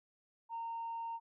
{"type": "tone", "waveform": "sine", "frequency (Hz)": 920, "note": "A#5", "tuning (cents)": -23, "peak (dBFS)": -37, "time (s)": [0.49, 1.2], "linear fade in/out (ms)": 50, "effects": ["tanh soft clip ceiling -35 dBFS"]}